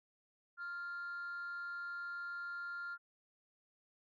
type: tone with frequency modulation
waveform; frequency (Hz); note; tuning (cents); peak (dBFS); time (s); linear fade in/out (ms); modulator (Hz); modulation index
sine; 1396.9; F6; 0; -39; 0.57-2.98; 50; 327; 0.22
effects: tanh soft clip ceiling -39 dBFS